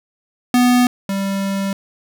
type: tone pair in turn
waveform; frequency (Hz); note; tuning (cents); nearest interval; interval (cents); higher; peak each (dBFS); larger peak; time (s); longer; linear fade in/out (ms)
square; 246.9 / 195.96; B3 / G3; 0 / 0; major third; 400; first; -11 / -19; first; 0.54-0.87 / 1.09-1.73; second; 2
effects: none